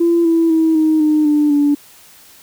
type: tone with pitch steps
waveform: sine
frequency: 339.4 / 330.5 / 321.8 / 313.4 / 305.2 / 297.2 / 289.4 Hz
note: F4 / E4 / E4 / D#4 / D#4 / D4 / D4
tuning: -49 / +5 / -42 / +13 / -33 / +21 / -25 cents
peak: -9 dBFS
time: 0-1.75 s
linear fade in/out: 10 ms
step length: 250 ms
effects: tanh soft clip ceiling -5 dBFS + white hiss -44 dBFS RMS until 2.42 s